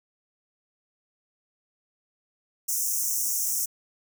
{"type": "high-pass noise", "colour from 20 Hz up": "pink", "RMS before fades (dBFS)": -27, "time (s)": [2.68, 3.66], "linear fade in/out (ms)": 10, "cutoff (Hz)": 5600, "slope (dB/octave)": 96, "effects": []}